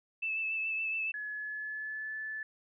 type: tone with vibrato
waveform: sine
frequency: 2628 Hz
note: E7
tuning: 6 cents flat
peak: -31 dBFS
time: 0.22-1.12 s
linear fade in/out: 10 ms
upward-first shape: triangle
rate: 7.1 Hz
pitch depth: 25 cents each way
type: tone with pitch glide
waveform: sine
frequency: 1700 to 1741.7 Hz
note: G#6 to A6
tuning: +40 to -18 cents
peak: -36 dBFS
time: 1.14-2.43 s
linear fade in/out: 2 ms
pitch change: +42 cents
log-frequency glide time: 1.29-2.16 s
effects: none